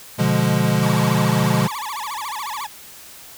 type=chord; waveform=square; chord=B diminished seventh; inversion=none; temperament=equal; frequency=123.47 / 146.83 / 174.61 / 207.7 Hz; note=B2 / D3 / F3 / Ab3; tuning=0 / 0 / 0 / 0 cents; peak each=-22 dBFS; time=0.18-1.68 s; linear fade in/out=20 ms
type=tone with vibrato; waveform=40% pulse; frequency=987.8 Hz; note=B5; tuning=in tune; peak=-25 dBFS; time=0.82-2.67 s; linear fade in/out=10 ms; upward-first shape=sine; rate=14 Hz; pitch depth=290 cents each way
effects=white hiss -41 dBFS RMS until 3.37 s